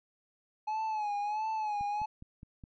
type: tone with vibrato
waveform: triangle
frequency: 848 Hz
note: G#5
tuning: 36 cents sharp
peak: -29 dBFS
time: 0.67-2.06 s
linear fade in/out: 10 ms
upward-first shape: sine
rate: 1.5 Hz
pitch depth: 67 cents each way
type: click train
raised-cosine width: 5 ms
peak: -35 dBFS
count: 5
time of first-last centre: 1.81-2.638 s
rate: 4.83 Hz
effects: resampled to 16000 Hz